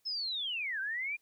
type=linear two-way sweep; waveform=sine; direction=down then up; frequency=5274 to 1523 to 2438 Hz; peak=-33 dBFS; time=0.05-1.17 s; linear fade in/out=20 ms; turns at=0.8 s; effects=white hiss -75 dBFS RMS until 1.21 s